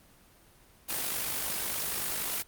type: noise with amplitude modulation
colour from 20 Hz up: white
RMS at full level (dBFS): -30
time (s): 0.88-2.43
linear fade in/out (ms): 20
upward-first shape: sine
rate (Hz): 50.2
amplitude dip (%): 50
effects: pink hiss -59 dBFS RMS until 2.47 s + Opus 24 kbps